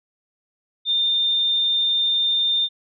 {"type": "tone", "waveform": "sine", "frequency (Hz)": 3612, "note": "A7", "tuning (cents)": 45, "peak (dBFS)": -17, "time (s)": [0.85, 2.69], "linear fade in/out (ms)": 50, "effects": []}